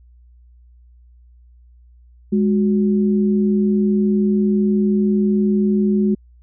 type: tone pair together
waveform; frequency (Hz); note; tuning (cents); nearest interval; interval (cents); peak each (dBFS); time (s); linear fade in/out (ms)
sine; 206.4 / 367.8; G#3 / F#4; -10 / -10; minor seventh; 1000; -14 / -21; 2.32-6.15; 10
effects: added 60 Hz sine -45 dBFS peak until 6.42 s